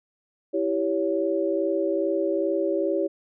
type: chord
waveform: sine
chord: C# diminished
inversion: first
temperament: equal with one note detuned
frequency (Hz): 329.6 / 392 / 561.1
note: E4 / G4 / C#5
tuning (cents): 0 / 0 / +21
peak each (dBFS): -26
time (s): 0.53-3.08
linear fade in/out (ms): 20
effects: none